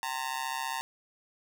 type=tone with amplitude modulation; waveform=sawtooth; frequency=911 Hz; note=A#5; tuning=40 cents flat; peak=-24 dBFS; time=0.03-0.81 s; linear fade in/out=0 ms; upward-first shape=sine; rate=135 Hz; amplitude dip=100%; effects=none